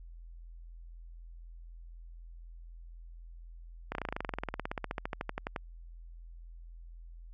slowing click train, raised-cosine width 0.5 ms, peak -19 dBFS, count 30, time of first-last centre 3.92-5.562 s, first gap 31 ms, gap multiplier 1.04, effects added 42 Hz sine -46 dBFS peak until 7.33 s

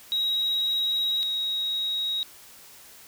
sine tone pair in turn, 3821 / 3797 Hz, A#7 / A#7, +42 / +31 cents, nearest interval unison, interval 11 cents, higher first, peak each -21 / -24 dBFS, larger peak first, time 0.12-1.23 / 1.23-2.23 s, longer first, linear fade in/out 0 ms, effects tanh soft clip ceiling -20 dBFS + white hiss -49 dBFS RMS until 3.07 s

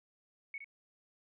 sine tone with echo, 2217 Hz, C#7, in tune, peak -39 dBFS, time 0.54-0.58 s, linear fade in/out 2 ms, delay 64 ms, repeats 1, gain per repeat -6 dB, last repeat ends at 0.644 s, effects none

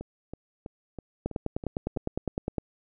two click trains, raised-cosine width 2 ms, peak -24 / -15 dBFS, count 7 / 14, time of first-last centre 0.01-1.964 / 1.26-2.582 s, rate 3.07 / 9.83 Hz, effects none

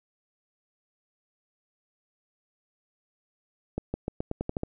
accelerating click train, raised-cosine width 2 ms, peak -16 dBFS, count 9, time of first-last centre 3.78-4.634 s, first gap 160 ms, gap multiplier 0.88, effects none

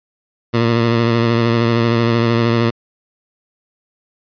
15% pulse tone with vibrato, 116.5 Hz, A#2, 1 cent flat, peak -6 dBFS, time 0.53-2.71 s, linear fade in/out 20 ms, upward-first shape sine, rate 13 Hz, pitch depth 33 cents each way, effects resampled to 11025 Hz

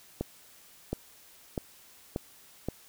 accelerating click train, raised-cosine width 2 ms, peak -17 dBFS, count 5, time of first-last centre 0.21-2.686 s, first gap 720 ms, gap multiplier 0.9, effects white hiss -56 dBFS RMS until 2.88 s

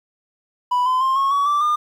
triangle tone with pitch steps, 987.8 / 1021.5 / 1056.3 / 1092.2 / 1129.5 / 1167.9 / 1207.7 Hz, B5 / C6 / C6 / C#6 / C#6 / D6 / D6, 0 / -42 / +16 / -26 / +32 / -10 / +48 cents, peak -13 dBFS, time 0.71-1.76 s, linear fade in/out 10 ms, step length 150 ms, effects tanh soft clip ceiling -9 dBFS + 9-bit

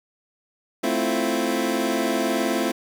25% pulse chord, F major seventh, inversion first, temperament equal, 220 / 261.6 / 329.6 / 349.2 Hz, A3 / C4 / E4 / F4, 0 / 0 / 0 / 0 cents, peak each -24 / -22 / -23 / -24 dBFS, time 0.83-2.72 s, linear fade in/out 10 ms, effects 9-bit

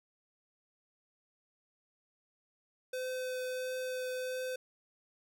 square tone with vibrato, 510 Hz, C5, 44 cents flat, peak -36 dBFS, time 2.93-4.56 s, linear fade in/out 5 ms, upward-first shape triangle, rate 1.5 Hz, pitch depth 9 cents each way, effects none

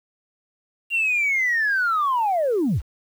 sine linear sweep, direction down, 2794 to 36.71 Hz, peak -17 dBFS, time 0.9-2.82 s, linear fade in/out 50 ms, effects tanh soft clip ceiling -15 dBFS + 8-bit

